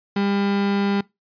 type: tone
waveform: 35% pulse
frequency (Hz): 200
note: G3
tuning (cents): +35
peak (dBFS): -17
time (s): 0.16-1.01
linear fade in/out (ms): 5
effects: noise-tail reverb RT60 0.2 s tail -22 dB re dry + resampled to 11025 Hz